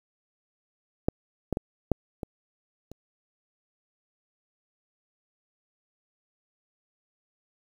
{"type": "clicks", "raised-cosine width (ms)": 2, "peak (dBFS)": [-9, -13, -15, -8, -19, -29], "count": 6, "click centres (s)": [1.085, 1.527, 1.571, 1.917, 2.232, 2.916], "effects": ["8-bit"]}